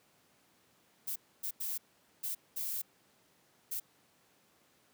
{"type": "noise bursts at uneven times", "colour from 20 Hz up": "violet", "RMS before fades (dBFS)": -37, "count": 6, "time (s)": [[1.07, 1.16], [1.43, 1.51], [1.6, 1.78], [2.23, 2.35], [2.56, 2.82], [3.71, 3.8]], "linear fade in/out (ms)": 10, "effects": ["pink hiss -68 dBFS RMS until 4.93 s", "high-pass 150 Hz 12 dB/octave"]}